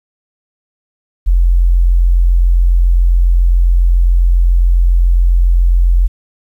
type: tone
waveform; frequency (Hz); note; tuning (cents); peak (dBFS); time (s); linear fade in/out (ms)
sine; 43.65; F1; 0; -6; 1.26-6.08; 20
effects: 8-bit